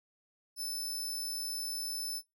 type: tone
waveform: 20% pulse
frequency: 5274 Hz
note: E8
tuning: in tune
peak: -30 dBFS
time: 0.56-2.22 s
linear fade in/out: 50 ms
effects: noise-tail reverb RT60 0.2 s tail -18 dB re dry